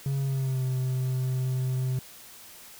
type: tone with pitch glide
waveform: triangle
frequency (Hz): 137.4 to 128.94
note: C#3 to C3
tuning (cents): -15 to -25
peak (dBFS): -23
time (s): 0.06-1.99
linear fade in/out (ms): 2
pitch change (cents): -110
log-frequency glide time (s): 0.2-0.65
effects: white hiss -48 dBFS RMS until 2.79 s